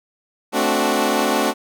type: chord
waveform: 15% pulse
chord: D dominant seventh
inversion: second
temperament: equal with one note detuned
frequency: 220 / 261.6 / 291.3 / 370 Hz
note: A3 / C4 / D4 / F#4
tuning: 0 / 0 / -14 / 0 cents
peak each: -16 dBFS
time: 0.52-1.54 s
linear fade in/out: 50 ms
effects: none